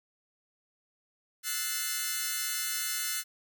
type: chord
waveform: 5% pulse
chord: F# half-diminished seventh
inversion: third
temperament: equal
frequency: 1318.5 / 1480 / 1760 / 2093 Hz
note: E6 / F#6 / A6 / C7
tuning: 0 / 0 / 0 / 0 cents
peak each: -28 / -24 / -26 / -25 dBFS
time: 1.43-3.24 s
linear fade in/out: 50 ms
effects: none